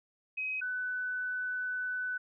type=tone pair in turn; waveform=sine; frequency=2531 / 1498.4 Hz; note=D#7 / F#6; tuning=+29 / +21 cents; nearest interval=major sixth; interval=908 cents; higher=first; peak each=-32 / -32 dBFS; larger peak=neither; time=0.37-0.61 / 0.61-2.18 s; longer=second; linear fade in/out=10 ms; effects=none